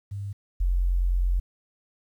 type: tone pair in turn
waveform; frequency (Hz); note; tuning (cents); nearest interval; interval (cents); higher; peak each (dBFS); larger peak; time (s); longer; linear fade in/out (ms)
sine; 100 / 44.54; G2 / F1; +35 / +35; octave + major second; 1400; first; -30 / -20; second; 0.11-0.33 / 0.6-1.4; second; 10
effects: 10-bit